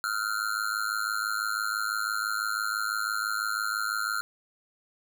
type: tone with amplitude modulation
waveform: square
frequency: 1397 Hz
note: F6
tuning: in tune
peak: -24 dBFS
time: 0.04-4.21 s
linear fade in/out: 0 ms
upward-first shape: sine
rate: 106 Hz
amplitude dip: 100%
effects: none